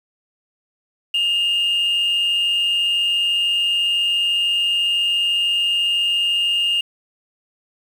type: tone with amplitude modulation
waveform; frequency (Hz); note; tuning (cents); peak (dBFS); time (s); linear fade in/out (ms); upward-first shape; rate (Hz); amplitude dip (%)
sine; 2827; F7; +20; -12; 1.14-6.81; 5; sine; 186; 50
effects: tanh soft clip ceiling -13 dBFS + 7-bit